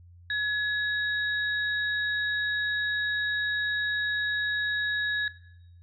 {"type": "tone pair together", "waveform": "sine", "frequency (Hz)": [1692, 3798], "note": ["G#6", "A#7"], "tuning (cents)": [32, 32], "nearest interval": "octave + major second", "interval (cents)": 1400, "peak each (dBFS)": [-27, -34], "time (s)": [0.3, 5.28], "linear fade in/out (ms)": 2, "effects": ["noise-tail reverb RT60 0.9 s tail -17 dB re dry", "added 87 Hz sine -49 dBFS peak until 5.82 s"]}